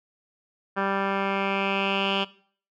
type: tone with low-pass filter sweep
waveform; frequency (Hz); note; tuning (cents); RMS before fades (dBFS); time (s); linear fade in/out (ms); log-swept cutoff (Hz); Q
10% pulse; 196; G3; 0; -26; 0.76-2.25; 20; 1700 to 3100; 4.6
effects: noise-tail reverb RT60 0.5 s tail -19 dB re dry